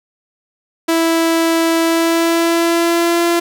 sawtooth tone with pitch glide, 329.6 to 341.4 Hz, E4 to F4, 0 to -39 cents, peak -8 dBFS, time 0.88-3.4 s, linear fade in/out 10 ms, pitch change +61 cents, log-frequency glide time 1.82-3.24 s, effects none

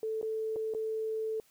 sine tone with dropouts, 440 Hz, A4, in tune, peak -31 dBFS, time 0.03-1.4 s, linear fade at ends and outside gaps 1 ms, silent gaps 0.214-0.228 / 0.56-0.564 / 0.738-0.748 s, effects white hiss -66 dBFS RMS until 1.5 s

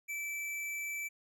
square tone, 2319 Hz, D7, 22 cents flat, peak -37 dBFS, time 0.08-1.09 s, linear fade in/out 20 ms, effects none

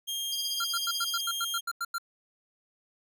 sawtooth tone, 3220 Hz, G7, 46 cents sharp, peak -28 dBFS, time 0.07-1.61 s, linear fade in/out 20 ms
sine tone with tremolo, 4858 Hz, D#8, 42 cents flat, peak -31 dBFS, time 0.32-1.21 s, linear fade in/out 5 ms, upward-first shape sine, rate 16 Hz, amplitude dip 90%
square tone bursts, 1381 Hz, F6, 20 cents flat, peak -30 dBFS, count 11, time 0.6-1.983 s, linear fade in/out 5 ms, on 43 ms, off 91 ms
effects none

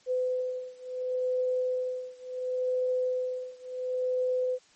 sine beating tone pair, 506 / 506.71 Hz, B4 / B4, +42 / +44 cents, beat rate 0.71 Hz, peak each -30 / -31 dBFS, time 0.06-4.59 s, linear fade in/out 50 ms, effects white hiss -61 dBFS RMS until 4.75 s + MP3 32 kbps

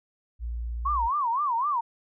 sine tone, 58.27 Hz, A#1, in tune, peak -29 dBFS, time 0.39-1.1 s, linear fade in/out 50 ms
sine tone with vibrato, 1046 Hz, C6, 1 cent flat, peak -23 dBFS, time 0.85-1.81 s, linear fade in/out 10 ms, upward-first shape sine, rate 3.9 Hz, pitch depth 240 cents each way
effects none

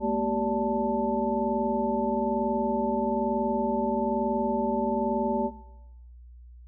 sine tone cluster, 216.4 / 237.5 / 386.7 / 579 / 882 Hz, A3 / A#3 / G4 / D5 / A5, -29 / +33 / -24 / -25 / +4 cents, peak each -30 dBFS, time 0-5.51 s, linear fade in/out 50 ms, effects noise-tail reverb RT60 0.9 s tail -17 dB re dry + added 60 Hz sine -45 dBFS peak until 6.67 s

